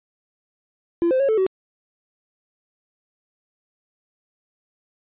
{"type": "tone with pitch steps", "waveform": "triangle", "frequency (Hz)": [340.8, 519, 550, 438.7, 378.5], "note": ["F4", "C5", "C#5", "A4", "F#4"], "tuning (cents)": [-42, -14, -14, -5, 39], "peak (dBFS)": -13, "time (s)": [1.02, 1.465], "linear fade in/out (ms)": 0, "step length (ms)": 89, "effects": ["tanh soft clip ceiling -11 dBFS", "resampled to 8000 Hz"]}